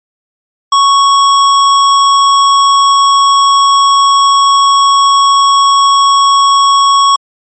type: tone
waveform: square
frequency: 1108.7 Hz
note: C#6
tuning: in tune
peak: -5 dBFS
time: 0.72-7.16 s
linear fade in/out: 5 ms
effects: MP3 32 kbps

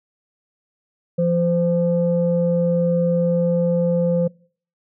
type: tone pair together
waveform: sine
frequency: 172.19 / 516 Hz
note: F3 / C5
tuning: -24 / -24 cents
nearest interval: octave + perfect fifth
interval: 1900 cents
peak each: -18 dBFS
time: 1.18-4.28 s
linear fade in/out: 10 ms
effects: noise-tail reverb RT60 0.5 s tail -25 dB re dry + tanh soft clip ceiling -8 dBFS

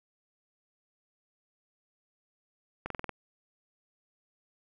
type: slowing click train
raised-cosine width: 0.5 ms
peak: -20 dBFS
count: 6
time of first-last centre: 2.86-3.093 s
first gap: 43 ms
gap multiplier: 1.04
effects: none

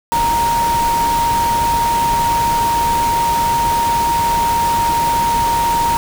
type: tone in noise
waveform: sine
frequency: 933 Hz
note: A#5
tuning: 1 cent sharp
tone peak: -13 dBFS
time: 0.12-5.97 s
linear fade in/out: 0 ms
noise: pink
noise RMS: -23 dBFS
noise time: 0.12-5.97 s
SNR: +7 dB
effects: none

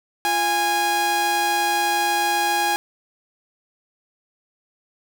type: tone pair together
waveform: sawtooth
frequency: 346.4 / 824 Hz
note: F4 / G#5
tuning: -14 / -14 cents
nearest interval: octave + minor third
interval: 1500 cents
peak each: -25 / -15 dBFS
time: 0.25-2.76 s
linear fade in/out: 0 ms
effects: none

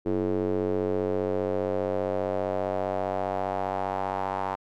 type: tone with band-pass filter sweep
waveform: square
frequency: 47.55 Hz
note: F#1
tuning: 48 cents sharp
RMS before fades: -28 dBFS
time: 0.05-4.56 s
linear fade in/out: 20 ms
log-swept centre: 370 to 890 Hz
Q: 3.3
effects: none

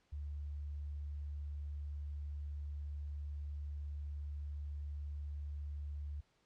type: tone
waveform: sine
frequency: 72.9 Hz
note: D2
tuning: 12 cents flat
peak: -40 dBFS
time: 0.12-6.21 s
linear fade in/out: 10 ms
effects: pink hiss -75 dBFS RMS until 6.45 s + low-pass 6000 Hz 12 dB/octave

